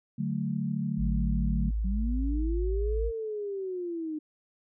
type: chord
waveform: sine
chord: D major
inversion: none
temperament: equal with one note detuned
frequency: 146.83 / 186.07 / 220 Hz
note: D3 / F#3 / A3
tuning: 0 / +10 / 0 cents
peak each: -32 dBFS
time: 0.18-1.71 s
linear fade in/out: 10 ms
type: tone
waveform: sine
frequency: 53.8 Hz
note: A1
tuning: 38 cents flat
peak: -26 dBFS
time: 0.97-3.12 s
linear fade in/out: 50 ms
type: linear two-way sweep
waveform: sine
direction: up then down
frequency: 181.2 to 461.6 to 302.1 Hz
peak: -31 dBFS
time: 1.84-4.19 s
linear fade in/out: 10 ms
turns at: 3.07 s
effects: none